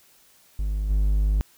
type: tone with level steps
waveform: triangle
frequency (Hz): 51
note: G#1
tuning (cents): -31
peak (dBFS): -21 / -16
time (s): 0.59-1.41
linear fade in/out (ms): 0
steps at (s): 0.89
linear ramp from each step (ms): 20
effects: white hiss -57 dBFS RMS until 1.57 s